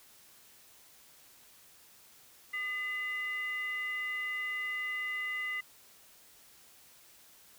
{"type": "tone with frequency modulation", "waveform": "sine", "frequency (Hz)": 2019, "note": "B6", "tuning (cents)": 38, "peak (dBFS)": -33, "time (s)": [2.53, 5.61], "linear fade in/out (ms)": 10, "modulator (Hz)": 806, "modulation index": 0.43, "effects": ["white hiss -59 dBFS RMS until 7.58 s"]}